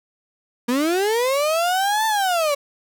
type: linear two-way sweep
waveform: 35% pulse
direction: up then down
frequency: 233.1 to 893 to 555 Hz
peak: -16 dBFS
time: 0.68-2.55 s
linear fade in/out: 10 ms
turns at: 2.06 s
effects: none